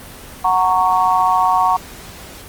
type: chord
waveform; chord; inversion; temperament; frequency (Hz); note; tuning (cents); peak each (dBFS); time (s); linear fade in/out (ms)
sine; F# major; none; just; 740 / 925 / 1110; F#5 / A#5 / C#6; 0 / -14 / +2; -16; 0.44-1.77; 10
effects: pink hiss -36 dBFS RMS until 2.48 s + Opus 24 kbps